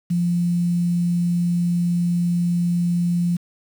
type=tone with quantisation; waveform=sine; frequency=173.9 Hz; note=F3; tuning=7 cents flat; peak=-17 dBFS; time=0.1-3.37 s; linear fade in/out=10 ms; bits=7; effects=none